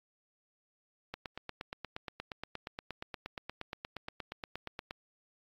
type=click train; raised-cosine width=0.3 ms; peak=-23 dBFS; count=33; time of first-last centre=1.14-4.909 s; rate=8.49 Hz; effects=AAC 32 kbps